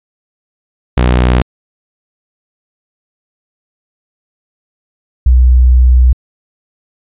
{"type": "tone pair in turn", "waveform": ["sawtooth", "sine"], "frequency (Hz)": [61.7, 62.38], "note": ["B1", "B1"], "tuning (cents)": [-1, 18], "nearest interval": "unison", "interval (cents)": 19, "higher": "second", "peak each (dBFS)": -3, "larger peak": "neither", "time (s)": [[0.97, 1.42], [5.26, 6.13]], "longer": "second", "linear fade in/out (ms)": 5, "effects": ["resampled to 8000 Hz"]}